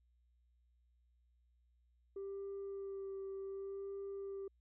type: tone with vibrato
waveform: sine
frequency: 392 Hz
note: G4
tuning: in tune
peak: -40 dBFS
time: 2.16-4.48 s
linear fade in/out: 5 ms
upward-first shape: sine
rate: 0.67 Hz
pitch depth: 15 cents each way
effects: tanh soft clip ceiling -40 dBFS + added 60 Hz sine -70 dBFS peak until 4.6 s